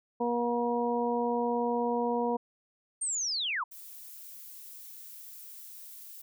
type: harmonic tone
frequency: 238.9 Hz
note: A#3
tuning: 43 cents sharp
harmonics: 1 / 2 / 3 / 4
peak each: -32 / -30 / -35 / -33 dBFS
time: 0.2-2.37 s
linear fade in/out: 10 ms
type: linear sweep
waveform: sine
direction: down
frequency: 8870 to 880 Hz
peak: -29 dBFS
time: 3.01-3.64 s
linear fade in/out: 10 ms
type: noise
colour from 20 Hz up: violet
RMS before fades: -47 dBFS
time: 3.71-6.22 s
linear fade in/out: 10 ms
effects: none